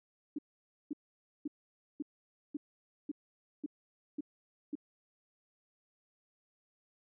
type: tone bursts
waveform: sine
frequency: 293.7 Hz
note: D4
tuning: in tune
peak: -34 dBFS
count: 9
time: 0.36-4.754 s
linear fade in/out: 5 ms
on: 26 ms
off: 520 ms
effects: none